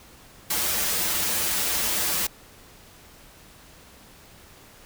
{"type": "noise with comb filter", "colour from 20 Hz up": "white", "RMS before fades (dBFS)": -25, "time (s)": [0.5, 2.27], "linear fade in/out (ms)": 5, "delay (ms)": 7.5, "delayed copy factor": -1, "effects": ["pink hiss -50 dBFS RMS until 4.85 s"]}